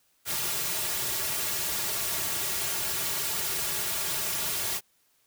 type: noise with comb filter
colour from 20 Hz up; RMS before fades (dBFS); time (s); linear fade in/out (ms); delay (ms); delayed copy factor
white; -30; 0.25-4.81; 50; 3.9; -0.85
effects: white hiss -68 dBFS RMS until 5.26 s